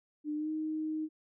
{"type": "tone with pitch glide", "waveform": "sine", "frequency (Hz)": [300, 311.7], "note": ["D4", "D#4"], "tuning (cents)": [37, 3], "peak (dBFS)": -32, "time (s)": [0.24, 1.09], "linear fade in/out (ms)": 50, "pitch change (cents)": 66, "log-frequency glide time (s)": [0.35, 0.5], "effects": []}